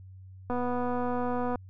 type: click train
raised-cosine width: 1 ms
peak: -19 dBFS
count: 261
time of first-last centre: 0.5-1.557 s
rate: 246 Hz
effects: added 94 Hz sine -45 dBFS peak until 1.69 s